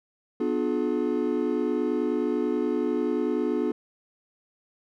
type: chord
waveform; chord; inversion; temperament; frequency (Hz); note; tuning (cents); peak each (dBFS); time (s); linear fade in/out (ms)
triangle; B diminished seventh; none; just; 246.9 / 296.3 / 355.6 / 426.7; B3 / D4 / F4 / Ab4; 0 / +15 / +31 / +47; -27; 0.4-3.72; 5
effects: none